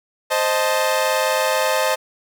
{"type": "chord", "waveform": "sawtooth", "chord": "A diminished", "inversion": "first", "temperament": "equal", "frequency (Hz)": [523.3, 622.3, 880], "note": ["C5", "Eb5", "A5"], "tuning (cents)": [0, 0, 0], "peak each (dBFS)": [-17, -17, -19], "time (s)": [0.3, 1.96], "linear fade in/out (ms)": 20, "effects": []}